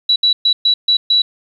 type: tone bursts at uneven times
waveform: sine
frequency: 3927 Hz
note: B7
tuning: 11 cents flat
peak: -9 dBFS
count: 6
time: 0.09-0.16 / 0.23-0.33 / 0.45-0.53 / 0.65-0.74 / 0.88-0.97 / 1.1-1.22 s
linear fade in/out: 5 ms
effects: 8-bit